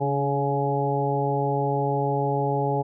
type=harmonic tone with a mistuned harmonic; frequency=140 Hz; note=C#3; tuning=18 cents sharp; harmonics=1 / 2 / 3 / 4 / 5 / 6; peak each=-26 / -32 / -27 / -31 / -32 / -27 dBFS; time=0-2.83 s; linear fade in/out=20 ms; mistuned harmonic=2; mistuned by=+39 cents; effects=none